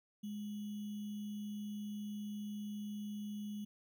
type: tone with sample-and-hold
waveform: sine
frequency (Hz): 207.7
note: G#3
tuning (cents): 0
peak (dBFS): -40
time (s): 0.23-3.65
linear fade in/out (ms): 10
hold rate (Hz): 3150
effects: none